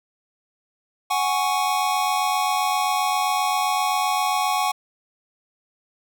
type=chord; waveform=square; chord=F# suspended second; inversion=none; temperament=equal with one note detuned; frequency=743 / 830.6 / 1108.7 Hz; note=F#5 / G#5 / C#6; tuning=+7 / 0 / 0 cents; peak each=-25 dBFS; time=1.1-4.72 s; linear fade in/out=10 ms; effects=none